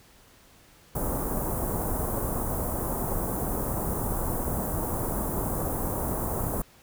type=band-stop noise; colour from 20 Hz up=pink; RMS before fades=-29 dBFS; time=0.95-6.62 s; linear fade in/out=5 ms; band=1100 to 10000 Hz; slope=24 dB/octave; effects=pink hiss -56 dBFS RMS until 6.82 s